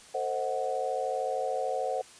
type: chord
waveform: sine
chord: A diminished seventh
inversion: none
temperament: equal with one note detuned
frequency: 450 / 523.3 / 622.3 / 740 Hz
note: A4 / C5 / Eb5 / Gb5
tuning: +39 / 0 / 0 / 0 cents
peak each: -36 / -32 / -37 / -32 dBFS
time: 0.14-2.02 s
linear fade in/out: 10 ms
effects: white hiss -52 dBFS RMS until 2.19 s + resampled to 22050 Hz